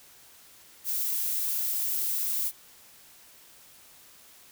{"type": "noise", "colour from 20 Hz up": "violet", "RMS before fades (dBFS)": -29, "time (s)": [0.84, 2.52], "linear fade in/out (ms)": 50, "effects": ["white hiss -54 dBFS RMS until 4.51 s"]}